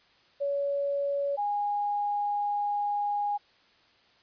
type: tone pair in turn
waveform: sine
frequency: 564 / 821.7 Hz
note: C#5 / G#5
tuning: +30 / -19 cents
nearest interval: perfect fifth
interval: 651 cents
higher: second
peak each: -26 dBFS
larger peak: neither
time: 0.4-1.37 / 1.37-3.38 s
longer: second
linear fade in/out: 20 ms
effects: white hiss -62 dBFS RMS until 4.22 s + resampled to 11025 Hz